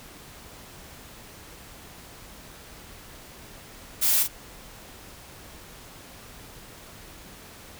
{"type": "noise with echo", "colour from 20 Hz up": "blue", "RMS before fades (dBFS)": -22, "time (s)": [4.01, 4.24], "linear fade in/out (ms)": 20, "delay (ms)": 41, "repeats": 1, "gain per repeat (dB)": -6, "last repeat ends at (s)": 4.281, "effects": ["pink hiss -46 dBFS RMS until 7.79 s"]}